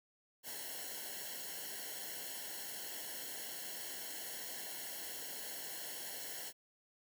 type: noise with comb filter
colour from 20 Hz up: white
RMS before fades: -45 dBFS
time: 0.43-6.53 s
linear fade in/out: 50 ms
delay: 0.82 ms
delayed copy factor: -0.95
effects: none